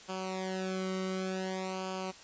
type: tone with flanger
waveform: sawtooth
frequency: 187.9 Hz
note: F#3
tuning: 27 cents sharp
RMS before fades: -36 dBFS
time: 0.08-2.12 s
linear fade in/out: 20 ms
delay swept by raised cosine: 0.52 to 1.18 ms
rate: 0.55 Hz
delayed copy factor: -1
effects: white hiss -52 dBFS RMS until 2.23 s + resampled to 16000 Hz